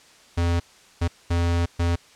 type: tone bursts at uneven times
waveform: square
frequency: 85.7 Hz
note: F2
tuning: 32 cents flat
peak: -20 dBFS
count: 4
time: 0.37-0.6 / 1.01-1.08 / 1.3-1.66 / 1.79-1.96 s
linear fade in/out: 10 ms
effects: white hiss -52 dBFS RMS until 2.15 s + low-pass 7000 Hz 12 dB/octave